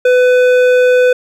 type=tone with hard clipping; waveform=triangle; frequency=500 Hz; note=B4; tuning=21 cents sharp; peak=-8 dBFS; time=0.05-1.13 s; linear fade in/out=5 ms; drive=14 dB; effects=none